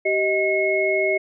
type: tone cluster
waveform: sine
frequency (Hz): 386.7 / 627 / 2173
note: G4 / D#5 / C#7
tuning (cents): -24 / +13 / -35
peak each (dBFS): -22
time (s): 0.05-1.18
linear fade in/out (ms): 10
effects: none